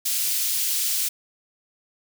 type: high-pass noise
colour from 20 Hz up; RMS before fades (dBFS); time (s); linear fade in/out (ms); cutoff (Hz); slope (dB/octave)
white; -24; 0.05-1.09; 10; 3400; 12
effects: none